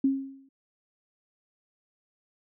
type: tone with exponential decay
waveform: sine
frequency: 270.5 Hz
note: C#4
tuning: 42 cents flat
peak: -18 dBFS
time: 0.04-0.49 s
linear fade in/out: 5 ms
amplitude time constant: 97 ms
effects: none